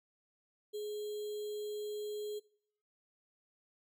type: tone with sample-and-hold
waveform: sine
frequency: 420 Hz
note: G#4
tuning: 19 cents sharp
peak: -37 dBFS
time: 0.73-2.4 s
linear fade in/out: 20 ms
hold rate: 3675 Hz
effects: noise-tail reverb RT60 0.7 s tail -23 dB re dry